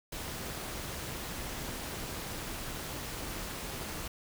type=noise with amplitude modulation; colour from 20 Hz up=pink; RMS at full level=-37 dBFS; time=0.12-4.08 s; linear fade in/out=5 ms; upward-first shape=sine; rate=286 Hz; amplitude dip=55%; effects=none